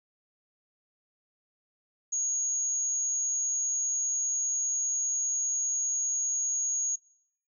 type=tone; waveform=sine; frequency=6645 Hz; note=G#8; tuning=in tune; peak=-27 dBFS; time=2.12-6.96 s; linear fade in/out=10 ms; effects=noise-tail reverb RT60 0.6 s tail -21 dB re dry